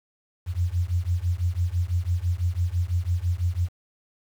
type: beating tone pair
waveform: sine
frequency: 85 / 91 Hz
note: F2 / F#2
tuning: -46 / -28 cents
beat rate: 6 Hz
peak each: -25 dBFS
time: 0.46-3.69 s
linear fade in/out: 50 ms
effects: 8-bit